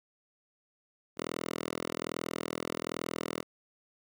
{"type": "tone with high-pass filter", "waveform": "5% pulse", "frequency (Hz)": 41.2, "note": "E1", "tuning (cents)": 0, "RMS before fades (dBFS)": -37, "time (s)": [1.17, 3.43], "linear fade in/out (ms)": 10, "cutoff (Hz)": 260, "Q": 0.71, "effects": ["Opus 48 kbps"]}